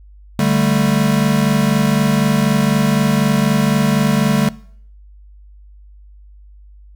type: chord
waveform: square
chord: D suspended fourth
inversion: none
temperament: equal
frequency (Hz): 146.83 / 196 / 220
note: D3 / G3 / A3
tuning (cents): 0 / 0 / 0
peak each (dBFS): -18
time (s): 0.39-4.49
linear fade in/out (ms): 2
effects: noise-tail reverb RT60 0.6 s tail -21 dB re dry + added 50 Hz sine -39 dBFS peak until 6.95 s